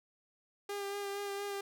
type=tone with vibrato; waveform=sawtooth; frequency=401.7 Hz; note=G4; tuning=42 cents sharp; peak=-33 dBFS; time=0.69-1.61 s; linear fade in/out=5 ms; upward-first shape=sine; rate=4.3 Hz; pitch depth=20 cents each way; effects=none